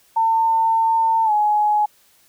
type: tone with pitch glide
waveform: sine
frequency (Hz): 901 to 840.7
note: A5 to G#5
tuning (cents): +41 to +21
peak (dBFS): -14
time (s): 0.16-1.86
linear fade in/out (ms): 10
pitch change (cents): -120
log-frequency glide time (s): 1.24-1.32
effects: white hiss -56 dBFS RMS until 2.28 s